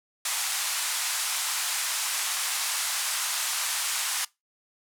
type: band-pass noise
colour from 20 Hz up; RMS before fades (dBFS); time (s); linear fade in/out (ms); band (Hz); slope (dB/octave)
white; -29; 0.25-4.25; 5; 830 to 11000; 24
effects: noise-tail reverb RT60 0.2 s tail -22 dB re dry